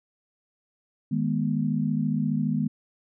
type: chord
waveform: sine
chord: G# minor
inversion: second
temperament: equal with one note detuned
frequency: 155.56 / 207.7 / 242.4 Hz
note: D#3 / G#3 / B3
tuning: 0 / 0 / -32 cents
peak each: -27 dBFS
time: 1.11-2.68 s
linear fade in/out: 10 ms
effects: none